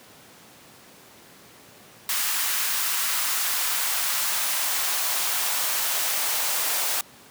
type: noise with high-pass filter sweep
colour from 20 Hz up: white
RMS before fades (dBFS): -25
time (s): 2.09-7.01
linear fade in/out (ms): 2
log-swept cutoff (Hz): 1200 to 630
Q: 1.2
effects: pink hiss -49 dBFS RMS until 7.3 s + high-pass 150 Hz 12 dB/octave